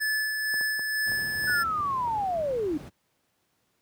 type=tone with tremolo; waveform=square; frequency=1732 Hz; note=A6; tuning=28 cents flat; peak=-25 dBFS; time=0-1.64 s; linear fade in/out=20 ms; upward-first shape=sine; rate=2.1 Hz; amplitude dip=35%
type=clicks; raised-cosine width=1 ms; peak=-28 dBFS; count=7; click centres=0.541 / 0.611 / 0.794 / 1.119 / 1.441 / 1.497 / 2.077 s
type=noise; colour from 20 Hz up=brown; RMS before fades=-38 dBFS; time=1.06-2.9 s; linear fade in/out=20 ms
type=linear sweep; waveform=sine; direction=down; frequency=1507 to 280.4 Hz; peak=-25 dBFS; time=1.47-2.78 s; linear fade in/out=10 ms
effects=pink hiss -72 dBFS RMS until 3.81 s + high-pass 100 Hz 12 dB/octave

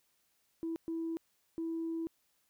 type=tone bursts at uneven times; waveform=sine; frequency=328.5 Hz; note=E4; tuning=6 cents flat; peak=-33 dBFS; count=3; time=0.63-0.76 / 0.88-1.17 / 1.58-2.07 s; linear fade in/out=0 ms; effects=tanh soft clip ceiling -30 dBFS + white hiss -75 dBFS RMS until 2.49 s

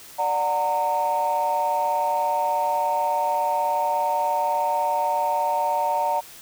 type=chord; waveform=sine; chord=D augmented; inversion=none; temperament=just; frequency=587.3 / 734.2 / 917.7 Hz; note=D5 / F#5 / A#5; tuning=0 / -14 / -27 cents; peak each=-26 / -25 / -21 dBFS; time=0.18-6.21 s; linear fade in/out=20 ms; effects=tanh soft clip ceiling -14 dBFS + white hiss -44 dBFS RMS until 6.41 s

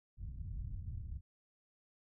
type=low-pass noise; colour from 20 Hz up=white; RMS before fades=-43 dBFS; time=0.17-1.21 s; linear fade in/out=50 ms; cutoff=110 Hz; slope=24 dB/octave; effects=none

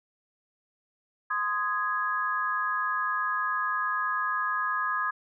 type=chord; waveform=sine; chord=Ab major; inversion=first; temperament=equal with one note detuned; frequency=1035.1 / 1244.5 / 1661.2 Hz; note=C6 / Eb6 / Ab6; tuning=-19 / 0 / 0 cents; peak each=-32 / -29 / -30 dBFS; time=1.3-5.11 s; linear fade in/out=10 ms; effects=none

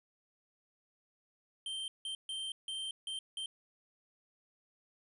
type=tone bursts at uneven times; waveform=square; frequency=3136 Hz; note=G7; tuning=in tune; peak=-38 dBFS; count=6; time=1.66-1.88 / 2.05-2.15 / 2.29-2.52 / 2.68-2.91 / 3.07-3.19 / 3.37-3.46 s; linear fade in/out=2 ms; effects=resampled to 24000 Hz

